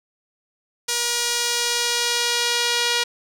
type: tone with band-pass filter sweep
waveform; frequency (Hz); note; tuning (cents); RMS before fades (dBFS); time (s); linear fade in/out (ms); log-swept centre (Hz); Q
sawtooth; 477.4; A#4; +41; -22; 0.88-3.04; 10; 6500 to 4000; 1.1
effects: 8-bit